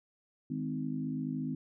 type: harmonic tone with a mistuned harmonic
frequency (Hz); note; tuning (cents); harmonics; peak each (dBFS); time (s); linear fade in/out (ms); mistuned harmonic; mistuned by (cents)
51.91; G#1; 0; 3 / 4 / 5 / 6; -38 / -41 / -35 / -43; 0.5-1.55; 5; 5; -17
effects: none